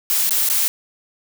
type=noise with dropouts; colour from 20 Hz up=blue; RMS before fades=-18 dBFS; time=0.1-0.68 s; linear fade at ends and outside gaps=0 ms; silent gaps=0.294-0.308 / 0.489-0.499 s; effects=none